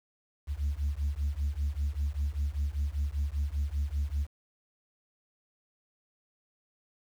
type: beating tone pair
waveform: sine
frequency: 69.3 / 74.4 Hz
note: C#2 / D2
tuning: 0 / +23 cents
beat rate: 5.1 Hz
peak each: -30 dBFS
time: 0.47-4.27 s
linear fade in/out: 50 ms
effects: tanh soft clip ceiling -24 dBFS + 9-bit